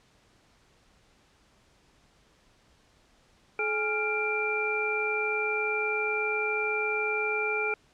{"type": "tone cluster", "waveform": "sine", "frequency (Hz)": [428.4, 829, 1394, 2366], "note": ["A4", "G#5", "F6", "D7"], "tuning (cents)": [-46, -3, -4, 12], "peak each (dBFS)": [-31, -36, -33, -29], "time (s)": [3.59, 7.74], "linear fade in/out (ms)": 2, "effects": ["pink hiss -63 dBFS RMS until 7.93 s", "low-pass 7000 Hz 12 dB/octave"]}